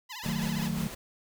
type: tone with vibrato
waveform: 10% pulse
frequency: 930 Hz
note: A#5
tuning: 4 cents flat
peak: -30 dBFS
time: 0.09-0.69 s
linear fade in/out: 20 ms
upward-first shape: sine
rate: 15 Hz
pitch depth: 180 cents each way
type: noise with tremolo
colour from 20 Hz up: pink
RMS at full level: -38 dBFS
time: 0.23-0.95 s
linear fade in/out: 10 ms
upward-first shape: sine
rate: 5.6 Hz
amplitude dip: 40%
type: chord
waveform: sine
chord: D# diminished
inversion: none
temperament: equal with one note detuned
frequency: 155.56 / 185 / 223.3 Hz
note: D#3 / F#3 / A3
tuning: 0 / 0 / +26 cents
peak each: -33 dBFS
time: 0.26-0.87 s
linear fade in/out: 0 ms
effects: none